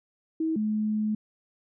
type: tone pair in turn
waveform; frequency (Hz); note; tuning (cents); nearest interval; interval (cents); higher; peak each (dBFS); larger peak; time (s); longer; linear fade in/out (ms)
sine; 320.6 / 214; E4 / A3; -48 / -48; perfect fifth; 700; first; -24; neither; 0.4-0.56 / 0.56-1.15; second; 5
effects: none